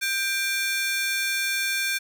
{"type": "ring-modulated tone", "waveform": "sawtooth", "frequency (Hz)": 1974, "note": "B6", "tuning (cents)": -1, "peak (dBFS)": -17, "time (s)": [0.01, 1.99], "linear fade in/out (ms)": 20, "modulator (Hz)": 399, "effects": []}